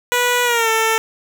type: tone with pitch glide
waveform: 10% pulse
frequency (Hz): 489.4 to 446.2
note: B4 to A4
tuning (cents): -16 to +24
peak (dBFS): -6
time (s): 0.12-0.98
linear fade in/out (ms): 0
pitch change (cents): -160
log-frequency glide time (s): 0.44-0.69
effects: none